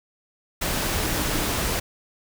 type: tone in noise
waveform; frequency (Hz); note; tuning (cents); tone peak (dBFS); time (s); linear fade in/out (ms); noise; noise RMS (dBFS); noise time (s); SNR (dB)
sine; 305.4; D#4; -32; -34; 1.01-1.49; 10; pink; -25; 0.61-1.8; -12
effects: none